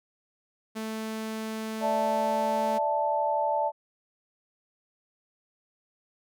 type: tone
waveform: sawtooth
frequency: 220 Hz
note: A3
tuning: in tune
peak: -28 dBFS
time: 0.75-2.79 s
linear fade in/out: 20 ms
type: chord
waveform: sine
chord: D suspended second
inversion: none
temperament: equal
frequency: 587.3 / 659.3 / 880 Hz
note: D5 / E5 / A5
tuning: 0 / 0 / 0 cents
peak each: -29 / -31 / -26 dBFS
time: 1.8-3.72 s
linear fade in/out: 50 ms
effects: none